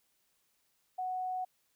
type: tone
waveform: sine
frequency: 740 Hz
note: F#5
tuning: in tune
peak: -33 dBFS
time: 0.98-1.45 s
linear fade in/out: 10 ms
effects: white hiss -75 dBFS RMS until 1.75 s